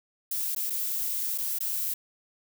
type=noise with dropouts; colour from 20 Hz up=violet; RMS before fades=-30 dBFS; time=0.31-1.94 s; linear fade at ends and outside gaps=5 ms; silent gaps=0.55-0.562 / 0.699-0.703 / 1.379-1.383 / 1.587-1.604 s; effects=none